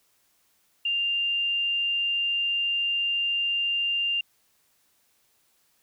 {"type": "tone", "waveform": "sine", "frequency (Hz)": 2794, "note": "F7", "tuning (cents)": 0, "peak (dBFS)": -23, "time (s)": [0.85, 4.21], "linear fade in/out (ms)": 5, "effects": ["white hiss -67 dBFS RMS until 5.82 s"]}